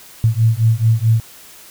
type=beating tone pair; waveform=sine; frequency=110.8 / 115.4 Hz; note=A2 / A#2; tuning=+13 / -17 cents; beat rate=4.6 Hz; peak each=-14 dBFS; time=0.24-1.2 s; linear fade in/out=0 ms; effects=white hiss -41 dBFS RMS until 1.7 s